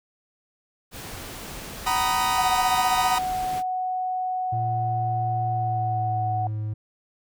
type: noise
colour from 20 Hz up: pink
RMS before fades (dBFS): -37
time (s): 0.91-3.63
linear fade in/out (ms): 50
type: chord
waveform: 40% pulse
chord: B major seventh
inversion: second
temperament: equal with one note detuned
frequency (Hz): 755.1 / 932.3 / 987.8 / 1244.5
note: F#5 / A#5 / B5 / D#6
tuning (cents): +35 / 0 / 0 / 0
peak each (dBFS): -26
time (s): 1.86-3.19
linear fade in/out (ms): 10
type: tone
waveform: sine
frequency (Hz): 740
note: F#5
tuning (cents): 0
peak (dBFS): -24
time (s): 2.38-6.47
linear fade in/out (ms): 2
type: tone with pitch glide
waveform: triangle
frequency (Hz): 115.6 to 107.24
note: A#2 to A2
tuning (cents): -14 to -44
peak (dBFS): -24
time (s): 4.52-6.74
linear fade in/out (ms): 10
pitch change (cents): -130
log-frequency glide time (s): 5.52-6.57
effects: none